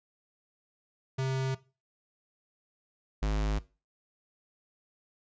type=tone pair in turn; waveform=square; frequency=132.5 / 52.14 Hz; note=C3 / G#1; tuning=+22 / +8 cents; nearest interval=octave + major third; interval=1614 cents; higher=first; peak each=-29 / -27 dBFS; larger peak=second; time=1.18-1.55 / 3.22-3.59 s; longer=neither; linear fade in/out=10 ms; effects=noise-tail reverb RT60 0.3 s tail -18 dB re dry + resampled to 16000 Hz